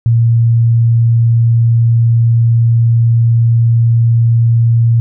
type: tone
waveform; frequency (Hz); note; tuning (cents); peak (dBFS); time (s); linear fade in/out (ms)
sine; 116.1; A#2; -7; -6; 0.06-5; 0
effects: none